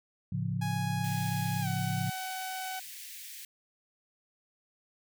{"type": "chord", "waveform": "sine", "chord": "A augmented", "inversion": "none", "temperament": "equal with one note detuned", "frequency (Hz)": [109.68, 138.59, 174.61], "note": ["A2", "C#3", "E#3"], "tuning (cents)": [-5, 0, 0], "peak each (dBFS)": [-34, -34, -34], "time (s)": [0.32, 2.1], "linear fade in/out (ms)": 5}
{"type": "tone with pitch glide", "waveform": "sawtooth", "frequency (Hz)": [830.6, 752.9], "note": ["G#5", "F#5"], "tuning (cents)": [0, 30], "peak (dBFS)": -32, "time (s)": [0.61, 2.8], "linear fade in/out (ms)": 10, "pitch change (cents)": -170, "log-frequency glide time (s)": [1.61, 1.68]}
{"type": "high-pass noise", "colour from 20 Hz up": "white", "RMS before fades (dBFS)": -45, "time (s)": [1.04, 3.45], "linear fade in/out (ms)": 2, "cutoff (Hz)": 1800, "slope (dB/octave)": 48}
{"effects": []}